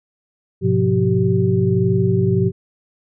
sine tone cluster, 104.3 / 125.8 / 177.6 / 384.5 Hz, G#2 / B2 / F3 / G4, +8 / +32 / +29 / -33 cents, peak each -19 dBFS, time 0.61-2.52 s, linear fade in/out 50 ms, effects none

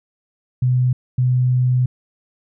sine tone bursts at uneven times, 126.1 Hz, B2, 36 cents sharp, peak -13 dBFS, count 2, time 0.62-0.93 / 1.18-1.86 s, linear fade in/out 5 ms, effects none

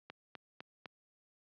click train, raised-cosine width 0.3 ms, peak -29 dBFS, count 4, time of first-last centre 0.1-0.858 s, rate 3.96 Hz, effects high-pass 150 Hz 12 dB/octave + low-pass 5000 Hz 12 dB/octave

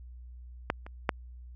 clicks, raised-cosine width 0.5 ms, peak -11 / -29 / -9 dBFS, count 3, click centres 0.701 / 0.865 / 1.092 s, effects added 61 Hz sine -44 dBFS peak until 1.55 s

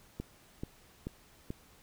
click train, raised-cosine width 3 ms, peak -24 dBFS, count 4, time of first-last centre 0.2-1.504 s, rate 2.3 Hz, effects pink hiss -61 dBFS RMS until 1.82 s

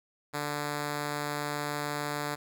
5% pulse tone, 146.83 Hz, D3, in tune, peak -20 dBFS, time 0.33-2.36 s, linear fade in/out 20 ms, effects none

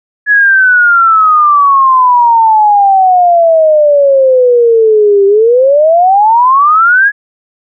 sine exponential two-way sweep, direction down then up, 1700 to 392 to 1700 Hz, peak -3 dBFS, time 0.26-7.12 s, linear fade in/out 50 ms, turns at 5.26 s, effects none

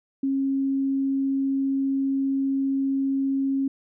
sine tone, 271.5 Hz, C#4, 36 cents flat, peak -21 dBFS, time 0.23-3.68 s, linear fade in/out 5 ms, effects none

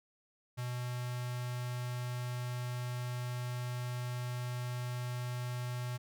square tone with notch filter, 123.47 Hz, B2, in tune, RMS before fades -38 dBFS, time 0.57-5.98 s, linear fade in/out 20 ms, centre 310 Hz, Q 0.77, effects none

